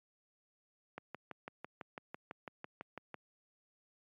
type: click train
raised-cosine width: 0.5 ms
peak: -28 dBFS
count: 14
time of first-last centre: 0.98-3.143 s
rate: 6.01 Hz
effects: high-pass 150 Hz 12 dB/octave + MP3 96 kbps